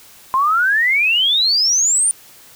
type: exponential sweep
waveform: sine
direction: up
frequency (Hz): 1027 to 9397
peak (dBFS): -12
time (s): 0.34-2.11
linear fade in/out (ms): 0
effects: white hiss -44 dBFS RMS until 2.55 s